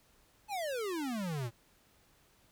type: exponential sweep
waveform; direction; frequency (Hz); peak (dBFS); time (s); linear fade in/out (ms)
square; down; 875 to 110; -35; 0.48-1.51; 50
effects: pink hiss -67 dBFS RMS until 2.51 s